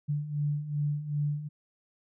sine beating tone pair, 145.1 / 147.7 Hz, D3 / D3, -21 / +10 cents, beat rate 2.6 Hz, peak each -34 / -29 dBFS, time 0.08-1.49 s, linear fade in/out 20 ms, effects none

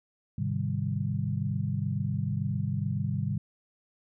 sine chord, Ab major seventh, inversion none, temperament equal with one note detuned, 103.83 / 130.81 / 152.89 / 196 Hz, Ab2 / C3 / Eb3 / G3, 0 / 0 / -30 / 0 cents, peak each -32 / -32 / -33 / -34 dBFS, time 0.38-3.38 s, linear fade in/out 5 ms, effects none

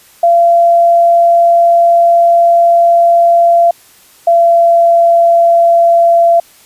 sine tone pair in turn, 684 / 680.1 Hz, F5 / F5, -36 / -46 cents, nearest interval unison, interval 10 cents, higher first, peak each -4 dBFS, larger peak neither, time 0.23-3.71 / 4.27-6.4 s, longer first, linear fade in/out 5 ms, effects white hiss -43 dBFS RMS until 6.65 s + resampled to 32000 Hz

